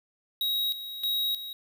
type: tone with tremolo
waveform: square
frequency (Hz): 3812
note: A#7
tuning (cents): +38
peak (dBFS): -26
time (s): 0.41-1.53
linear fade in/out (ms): 2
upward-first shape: square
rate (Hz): 1.6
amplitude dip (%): 70
effects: 10-bit